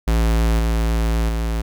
square tone with level steps, 56 Hz, A1, 31 cents sharp, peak -15 / -17 / -20 dBFS, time 0.07-1.62 s, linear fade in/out 10 ms, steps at 0.59 / 1.29 s, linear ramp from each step 2 ms, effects none

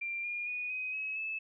sine tone with pitch steps, 2374 / 2420 / 2466 / 2514 / 2562 / 2611 Hz, D7 / D#7 / D#7 / D#7 / E7 / E7, +18 / -49 / -16 / +17 / -50 / -17 cents, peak -34 dBFS, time 0.01-1.39 s, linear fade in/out 10 ms, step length 230 ms, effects none

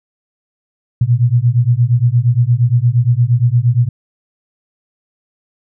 sine beating tone pair, 116.54 / 125.14 Hz, A#2 / B2, 0 / +23 cents, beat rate 8.6 Hz, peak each -12 dBFS, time 1.01-3.89 s, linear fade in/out 5 ms, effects none

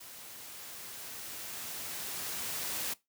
white noise with level ramp, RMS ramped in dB -49 to -35 dBFS, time 0-2.94 s, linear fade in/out 10 ms, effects noise-tail reverb RT60 0.2 s tail -21 dB re dry + high-pass 80 Hz 12 dB/octave

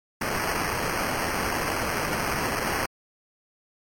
white noise with sample-and-hold, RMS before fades -27 dBFS, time 0.21-2.86 s, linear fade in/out 5 ms, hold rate 3675 Hz, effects MP3 64 kbps

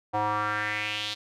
square tone with band-pass filter sweep, 105.5 Hz, G#2, 28 cents sharp, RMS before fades -29 dBFS, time 0.13-1.15 s, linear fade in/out 20 ms, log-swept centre 800 to 3900 Hz, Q 3.4, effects none

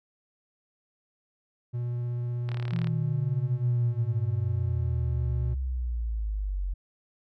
triangle tone with vibrato, 120.8 Hz, B2, 38 cents flat, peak -26 dBFS, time 1.73-5.55 s, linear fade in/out 20 ms, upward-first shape sine, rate 16 Hz, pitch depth 9 cents each way
click train, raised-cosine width 0.3 ms, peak -23 dBFS, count 15, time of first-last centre 2.49-2.871 s, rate 36.7 Hz
sine exponential sweep, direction down, 171 to 45.03 Hz, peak -27 dBFS, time 2.72-6.74 s, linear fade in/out 10 ms
effects none

